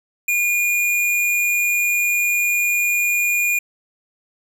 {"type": "tone", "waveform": "square", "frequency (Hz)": 2430, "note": "D#7", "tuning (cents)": -42, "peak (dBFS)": -17, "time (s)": [0.28, 3.59], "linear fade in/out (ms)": 5, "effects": []}